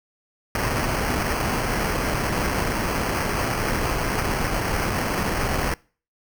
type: noise with sample-and-hold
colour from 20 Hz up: pink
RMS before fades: -24 dBFS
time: 0.55-5.74 s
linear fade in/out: 2 ms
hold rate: 3675 Hz
effects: noise-tail reverb RT60 0.4 s tail -24 dB re dry